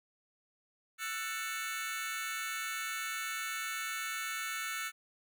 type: chord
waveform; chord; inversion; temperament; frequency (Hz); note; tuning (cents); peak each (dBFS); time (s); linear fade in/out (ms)
sawtooth; F# minor seventh; third; just; 1332 / 1480 / 1776 / 2220; E6 / F#6 / A6 / C#7; +18 / 0 / +16 / +2; -37 / -39 / -39 / -37; 0.98-4.92; 50
effects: none